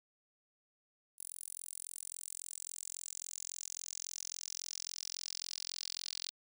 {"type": "tone with high-pass filter sweep", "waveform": "10% pulse", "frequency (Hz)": 43.65, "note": "F1", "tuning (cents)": 0, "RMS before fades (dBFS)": -45, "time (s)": [1.18, 6.31], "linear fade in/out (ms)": 10, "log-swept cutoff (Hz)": [10000, 4400], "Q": 3.6, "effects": []}